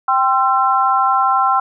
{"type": "chord", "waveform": "sine", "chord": "C major", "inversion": "second", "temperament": "equal with one note detuned", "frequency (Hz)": [784, 1046.5, 1343.9], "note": ["G5", "C6", "E6"], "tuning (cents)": [0, 0, 33], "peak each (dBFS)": -16, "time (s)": [0.08, 1.6], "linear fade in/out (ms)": 5, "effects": []}